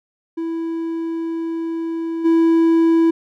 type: tone with level steps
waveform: triangle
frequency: 329.6 Hz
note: E4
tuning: in tune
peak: -19 / -9 dBFS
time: 0.37-3.11 s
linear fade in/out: 10 ms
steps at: 2.24 s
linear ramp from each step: 20 ms
effects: none

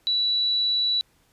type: tone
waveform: sine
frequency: 3939 Hz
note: B7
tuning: 5 cents flat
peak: -20 dBFS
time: 0.07-1.01 s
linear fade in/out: 0 ms
effects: pink hiss -63 dBFS RMS until 1.32 s + resampled to 32000 Hz

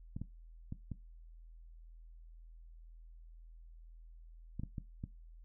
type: clicks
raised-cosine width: 5 ms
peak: -28 dBFS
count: 8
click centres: 0.165 / 0.216 / 0.724 / 0.917 / 4.596 / 4.635 / 4.782 / 5.039 s
effects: noise-tail reverb RT60 0.2 s tail -17 dB re dry + added 41 Hz sine -52 dBFS peak until 5.44 s

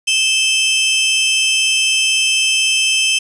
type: tone pair together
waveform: sawtooth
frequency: 2618 / 3118 Hz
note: E7 / G7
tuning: -13 / -10 cents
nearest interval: minor third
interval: 303 cents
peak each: -12 dBFS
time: 0.07-3.19 s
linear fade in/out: 10 ms
effects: resampled to 24000 Hz + 7-bit

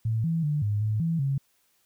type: tone with pitch steps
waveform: sine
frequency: 111.9 / 164.6 / 148.5 / 103.8 / 107.6 / 165.3 / 137.3 Hz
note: A2 / E3 / D3 / G#2 / A2 / E3 / C#3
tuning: +30 / -2 / +20 / 0 / -38 / +5 / -16 cents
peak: -23 dBFS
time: 0.05-1.38 s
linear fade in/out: 5 ms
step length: 190 ms
effects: white hiss -68 dBFS RMS until 1.85 s

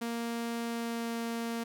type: tone with pitch glide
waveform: sawtooth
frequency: 233.1 to 231.5 Hz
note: A#3 to A#3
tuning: 0 to -12 cents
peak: -29 dBFS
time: 0.01-1.64 s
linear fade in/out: 10 ms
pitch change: -12 cents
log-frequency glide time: 0.64-1.16 s
effects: none

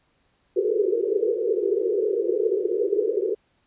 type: band-pass noise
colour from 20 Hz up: white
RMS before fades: -23 dBFS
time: 0.56-3.35 s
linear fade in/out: 10 ms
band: 360 to 480 Hz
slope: 96 dB/octave
effects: pink hiss -67 dBFS RMS until 3.66 s + resampled to 8000 Hz

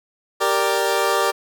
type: chord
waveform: 20% pulse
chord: G minor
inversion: none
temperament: equal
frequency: 392 / 466.2 / 587.3 Hz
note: G4 / Bb4 / D5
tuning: 0 / 0 / 0 cents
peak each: -17 dBFS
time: 0.4-1.32 s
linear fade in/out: 20 ms
effects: none

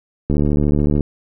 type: click train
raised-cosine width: 3 ms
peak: -5 dBFS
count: 53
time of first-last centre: 0.3-1.007 s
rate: 73.5 Hz
effects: none

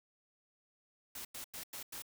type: noise bursts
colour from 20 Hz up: white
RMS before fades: -45 dBFS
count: 5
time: 1.15-2.022 s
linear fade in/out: 5 ms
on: 100 ms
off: 93 ms
effects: none

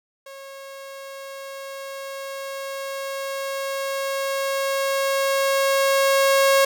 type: tone with level ramp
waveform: sawtooth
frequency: 546 Hz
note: C#5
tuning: 26 cents flat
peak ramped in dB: -34 to -10 dBFS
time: 0.26-6.65 s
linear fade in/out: 5 ms
effects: none

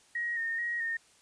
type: tone with vibrato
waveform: sine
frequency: 1862 Hz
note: A#6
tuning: 2 cents flat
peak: -30 dBFS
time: 0.15-0.97 s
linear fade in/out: 5 ms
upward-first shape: square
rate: 2.3 Hz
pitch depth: 27 cents each way
effects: white hiss -62 dBFS RMS until 1.21 s + resampled to 22050 Hz

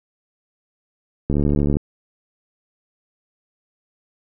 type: click train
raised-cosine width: 3 ms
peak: -7 dBFS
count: 35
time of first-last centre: 1.3-1.769 s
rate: 72.5 Hz
effects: none

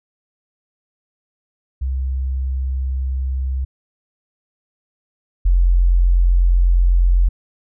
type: tone pair in turn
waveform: sine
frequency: 65.41 / 44.06 Hz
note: C2 / F1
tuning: 0 / +16 cents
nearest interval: perfect fifth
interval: 684 cents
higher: first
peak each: -18 / -10 dBFS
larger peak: second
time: 1.81-3.65 / 5.45-7.29 s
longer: neither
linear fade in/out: 10 ms
effects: none

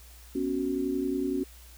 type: chord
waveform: sine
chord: B suspended second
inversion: none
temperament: just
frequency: 246.9 / 277.8 / 370.4 Hz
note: B3 / C#4 / F#4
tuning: 0 / +4 / +2 cents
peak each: -34 / -29 / -31 dBFS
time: 0.35-1.44 s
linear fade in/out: 5 ms
effects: added 60 Hz sine -49 dBFS peak until 1.77 s + white hiss -54 dBFS RMS until 1.77 s

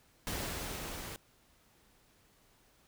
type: noise with level ramp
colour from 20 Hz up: pink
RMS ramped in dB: -37 to -44 dBFS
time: 0.27-1.16 s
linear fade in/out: 0 ms
effects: pink hiss -67 dBFS RMS until 2.87 s

